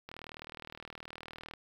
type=click train; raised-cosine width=0.3 ms; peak=-28 dBFS; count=58; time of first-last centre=0.09-1.537 s; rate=39.4 Hz; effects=9-bit